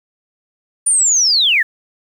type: linear sweep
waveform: sine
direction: down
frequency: 9397 to 1661.2 Hz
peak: -10 dBFS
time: 0.86-1.63 s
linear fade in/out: 10 ms
effects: 7-bit